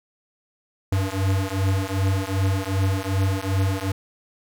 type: beating tone pair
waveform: square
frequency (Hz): 95 / 97.6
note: F#2 / G2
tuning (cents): +46 / -7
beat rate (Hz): 2.6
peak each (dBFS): -24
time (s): 0.92-3.92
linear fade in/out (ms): 5
effects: none